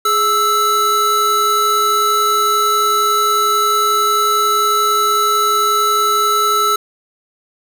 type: tone pair together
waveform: square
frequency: 415.4 / 1317.3 Hz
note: G#4 / E6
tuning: 0 / -2 cents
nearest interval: octave + minor sixth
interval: 1998 cents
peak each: -22 / -13 dBFS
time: 0.05-6.76 s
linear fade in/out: 5 ms
effects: none